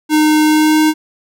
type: tone with pitch glide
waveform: square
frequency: 306.7 to 309.9 Hz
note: D#4 to D#4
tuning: -25 to -7 cents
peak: -9 dBFS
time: 0.09-0.94 s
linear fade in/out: 50 ms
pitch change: +18 cents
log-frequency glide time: 0.43-0.82 s
effects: none